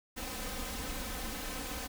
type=noise with comb filter; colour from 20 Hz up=pink; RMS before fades=-39 dBFS; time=0.16-1.88 s; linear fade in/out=20 ms; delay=3.9 ms; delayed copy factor=+0.9; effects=none